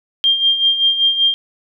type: tone with tremolo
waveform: sine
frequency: 3196 Hz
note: G7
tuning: 33 cents sharp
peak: -9 dBFS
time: 0.24-1.34 s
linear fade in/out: 0 ms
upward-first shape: sine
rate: 5.2 Hz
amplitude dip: 65%
effects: none